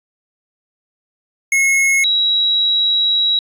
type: tone pair in turn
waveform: square / sine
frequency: 2173 / 3872 Hz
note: C#7 / B7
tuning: -35 / -35 cents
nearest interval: minor seventh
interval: 1000 cents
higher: second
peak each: -12 dBFS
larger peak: neither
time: 1.52-2.04 / 2.04-3.39 s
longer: second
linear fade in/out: 2 ms
effects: resampled to 32000 Hz